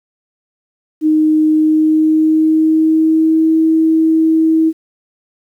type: tone with pitch glide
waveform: sine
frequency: 310.2 to 320.6 Hz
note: D#4 to E4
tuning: -5 to -48 cents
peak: -8 dBFS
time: 1.01-4.73 s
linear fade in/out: 50 ms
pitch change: +57 cents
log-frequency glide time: 1.5-3.56 s
effects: 8-bit